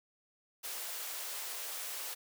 white high-pass noise, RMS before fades -41 dBFS, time 0.63-2.15 s, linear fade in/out 20 ms, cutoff 420 Hz, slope 24 dB/octave, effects none

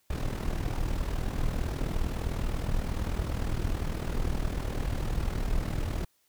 brown noise with amplitude modulation, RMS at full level -27 dBFS, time 0.1-6.05 s, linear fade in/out 5 ms, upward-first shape sine, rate 39.8 Hz, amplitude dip 65%, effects white hiss -70 dBFS RMS until 6.28 s

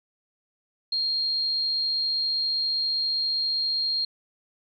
sine tone, 4225 Hz, C8, 16 cents sharp, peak -23 dBFS, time 0.92-4.05 s, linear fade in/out 5 ms, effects none

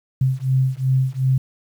sine beating tone pair, 130 / 132.7 Hz, C3 / C3, -11 / +25 cents, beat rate 2.7 Hz, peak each -19 dBFS, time 0.21-1.38 s, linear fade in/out 5 ms, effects 8-bit

